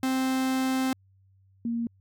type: tone pair in turn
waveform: 45% pulse / sine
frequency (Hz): 261.6 / 233.1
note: C4 / A#3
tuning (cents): 0 / 0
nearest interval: major second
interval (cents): 200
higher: first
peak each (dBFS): -24 / -26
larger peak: first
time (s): 0.03-0.93 / 1.65-1.87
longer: first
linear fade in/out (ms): 2
effects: added 96 Hz sine -58 dBFS peak until 2 s